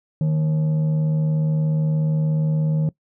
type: tone with frequency modulation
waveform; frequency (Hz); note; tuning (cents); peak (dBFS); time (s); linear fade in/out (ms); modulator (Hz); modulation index
sine; 155.56; D#3; 0; -15; 0.21-2.89; 2; 388; 0.24
effects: noise-tail reverb RT60 0.1 s tail -22 dB re dry + tanh soft clip ceiling -15 dBFS